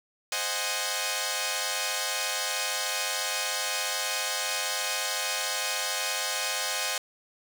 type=chord; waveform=5% pulse; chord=Ab dominant seventh; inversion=first; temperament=equal; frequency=523.3 / 622.3 / 740 / 830.6 Hz; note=C5 / Eb5 / Gb5 / Ab5; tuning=0 / 0 / 0 / 0 cents; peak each=-22 dBFS; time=0.32-6.98 s; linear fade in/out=2 ms; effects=none